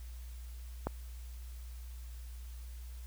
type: click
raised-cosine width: 1 ms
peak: -19 dBFS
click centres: 0.87 s
effects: added 60 Hz sine -43 dBFS peak until 3.06 s + white hiss -60 dBFS RMS until 3.06 s